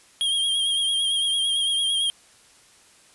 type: tone with vibrato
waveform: square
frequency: 3236 Hz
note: G#7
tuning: 46 cents flat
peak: -21 dBFS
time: 0.21-2.1 s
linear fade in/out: 0 ms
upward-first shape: triangle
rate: 8.9 Hz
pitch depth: 50 cents each way
effects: white hiss -54 dBFS RMS until 3.14 s + resampled to 24000 Hz